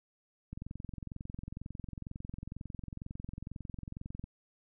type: click train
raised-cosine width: 5 ms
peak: -29 dBFS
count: 83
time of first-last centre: 0.53-4.24 s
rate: 22.1 Hz
effects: none